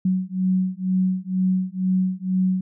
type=beating tone pair; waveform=sine; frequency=185 / 187.1 Hz; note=F#3 / F#3; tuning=0 / +20 cents; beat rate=2.1 Hz; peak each=-22 dBFS; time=0.05-2.61 s; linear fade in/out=5 ms; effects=none